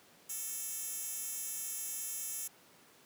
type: tone with high-pass filter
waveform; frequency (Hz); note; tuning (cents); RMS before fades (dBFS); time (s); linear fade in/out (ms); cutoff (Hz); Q
10% pulse; 445.3; A4; +21; -40; 0.29-2.48; 10; 9000; 1.3
effects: pink hiss -61 dBFS RMS until 3.05 s + high-pass 200 Hz 12 dB/octave